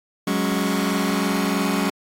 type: chord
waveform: sawtooth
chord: F# suspended second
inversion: none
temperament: just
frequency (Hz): 185 / 208.1 / 277.5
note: F#3 / G#3 / C#4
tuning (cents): 0 / +4 / +2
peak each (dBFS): -20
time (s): 0.27-1.9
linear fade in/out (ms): 5
effects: AAC 48 kbps